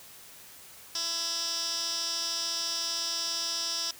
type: tone with band-pass filter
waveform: 15% pulse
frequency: 333.9 Hz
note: E4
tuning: 22 cents sharp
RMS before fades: -32 dBFS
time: 0.95-3.91 s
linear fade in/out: 2 ms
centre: 5100 Hz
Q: 5.1
effects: white hiss -50 dBFS RMS until 3.99 s